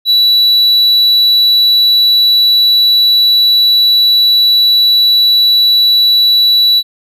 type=tone; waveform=triangle; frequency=3940 Hz; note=B7; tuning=5 cents flat; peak=-4 dBFS; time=0.05-6.83 s; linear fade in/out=50 ms; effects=none